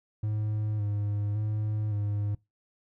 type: tone with vibrato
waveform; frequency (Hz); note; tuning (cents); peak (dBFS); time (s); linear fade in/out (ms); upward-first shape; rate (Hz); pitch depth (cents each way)
triangle; 104.9; G#2; +18; -25; 0.23-2.35; 5; square; 0.89; 30
effects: noise-tail reverb RT60 0.2 s tail -22 dB re dry